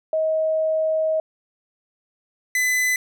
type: tone pair in turn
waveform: sine / 45% pulse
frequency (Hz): 633 / 2010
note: D#5 / B6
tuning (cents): +30 / +30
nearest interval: octave + minor sixth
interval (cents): 2000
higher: second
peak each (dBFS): -18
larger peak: neither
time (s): 0.13-1.2 / 2.55-2.96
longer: first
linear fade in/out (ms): 2
effects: none